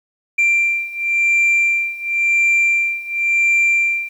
sine beating tone pair, 2363 / 2363.94 Hz, D7 / D7, +10 / +11 cents, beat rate 0.94 Hz, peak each -16 / -14 dBFS, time 0.38-4.09 s, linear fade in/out 10 ms, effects tanh soft clip ceiling -10 dBFS + 8-bit

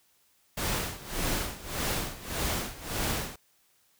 pink noise with tremolo, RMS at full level -29 dBFS, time 0.57-3.36 s, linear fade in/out 5 ms, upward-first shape sine, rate 1.7 Hz, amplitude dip 85%, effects white hiss -67 dBFS RMS until 3.99 s

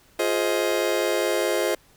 40% pulse chord, F minor seventh, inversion none, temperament just, 349.2 / 419.1 / 523.8 / 628.6 Hz, F4 / Ab4 / C5 / Eb5, 0 / +16 / +2 / +18 cents, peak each -26 dBFS, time 0.19-1.75 s, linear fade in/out 5 ms, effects pink hiss -57 dBFS RMS until 1.96 s

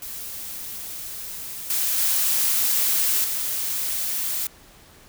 blue noise with level steps, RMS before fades -34 / -23 / -21 / -26 dBFS, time 0.02-4.47 s, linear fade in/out 2 ms, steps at 1.7 / 1.98 / 3.24 s, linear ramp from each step 2 ms, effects pink hiss -50 dBFS RMS until 5.08 s

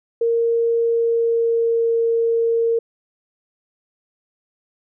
sine tone with pitch glide, 463.6 to 460.4 Hz, A#4 to A#4, -10 to -22 cents, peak -15 dBFS, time 0.21-2.79 s, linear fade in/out 5 ms, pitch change -12 cents, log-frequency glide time 0.79-1.95 s, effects none

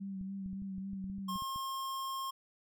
sine tone with vibrato, 193 Hz, G3, 27 cents flat, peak -38 dBFS, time 0-1.38 s, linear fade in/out 20 ms, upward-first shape sine, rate 3.6 Hz, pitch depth 35 cents each way
clicks, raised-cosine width 5 ms, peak -37 dBFS, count 12, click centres 0.212 / 0.461 / 0.531 / 0.62 / 0.782 / 0.933 / 1.042 / 1.099 / 1.184 / 1.358 / 1.422 / 1.56 s
square tone, 1071 Hz, C6, 40 cents sharp, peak -37 dBFS, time 1.28-2.31 s, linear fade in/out 10 ms
effects none

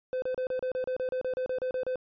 triangle tone bursts, 511 Hz, C5, 41 cents flat, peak -26 dBFS, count 15, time 0.13-1.957 s, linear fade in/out 0 ms, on 91 ms, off 33 ms, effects resampled to 11025 Hz

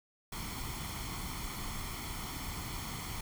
pink noise with comb filter, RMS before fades -40 dBFS, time 0.32-3.21 s, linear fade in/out 5 ms, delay 0.92 ms, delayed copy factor +0.65, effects none

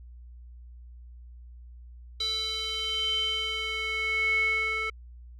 square tone with band-pass filter sweep, 440 Hz, A4, in tune, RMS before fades -29 dBFS, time 2.2-4.9 s, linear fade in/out 5 ms, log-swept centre 4000 to 1900 Hz, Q 7.9, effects added 60 Hz sine -44 dBFS peak until 5.39 s

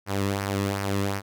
sawtooth tone with flanger, 99 Hz, G2, 18 cents sharp, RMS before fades -27 dBFS, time 0.06-1.22 s, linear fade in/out 50 ms, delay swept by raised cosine 0.26 to 1.36 ms, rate 2.7 Hz, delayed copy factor -0.55, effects none

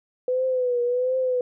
sine tone with vibrato, 500 Hz, B4, 21 cents sharp, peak -20 dBFS, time 0.28-1.41 s, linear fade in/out 2 ms, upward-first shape triangle, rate 1.4 Hz, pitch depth 74 cents each way, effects none

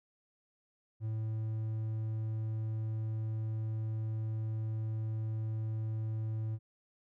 triangle tone, 110 Hz, A2, in tune, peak -31 dBFS, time 1-6.59 s, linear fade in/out 50 ms, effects none

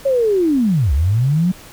sine linear two-way sweep, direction down then up, 559 to 62.8 to 188.4 Hz, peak -12 dBFS, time 0.05-1.52 s, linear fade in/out 10 ms, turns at 0.93 s, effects pink hiss -40 dBFS RMS until 1.72 s

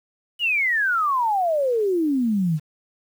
sine exponential sweep, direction down, 2971 to 146.83 Hz, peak -18 dBFS, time 0.39-2.6 s, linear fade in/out 50 ms, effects 8-bit

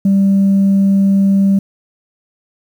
sine tone, 196 Hz, G3, in tune, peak -6 dBFS, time 0.05-1.59 s, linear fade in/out 5 ms, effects tanh soft clip ceiling -6 dBFS + 7-bit

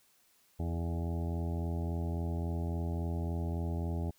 harmonic tone with a mistuned harmonic, 83.6 Hz, E2, 25 cents sharp, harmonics 1 / 2 / 3 / 4 / 5 / 7 / 8 / 9 / 10, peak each -33 / -39 / -43 / -45 / -47 / -50 / -51 / -52 / -53 dBFS, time 0.59-4.11 s, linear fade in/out 10 ms, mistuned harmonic 5, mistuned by +18 cents, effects white hiss -68 dBFS RMS until 4.18 s

